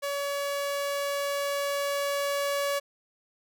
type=tone with level ramp; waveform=sawtooth; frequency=566 Hz; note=C#5; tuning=36 cents sharp; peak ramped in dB=-25 to -22 dBFS; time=0.02-2.8 s; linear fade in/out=20 ms; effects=none